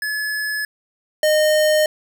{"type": "tone pair in turn", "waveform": "square", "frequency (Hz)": [1710, 613.5], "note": ["A6", "D#5"], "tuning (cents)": [-50, -25], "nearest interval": "octave + tritone", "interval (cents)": 1775, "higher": "first", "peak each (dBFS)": [-22, -14], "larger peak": "second", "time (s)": [[0.02, 0.65], [1.23, 1.86]], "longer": "neither", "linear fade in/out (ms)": 2, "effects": []}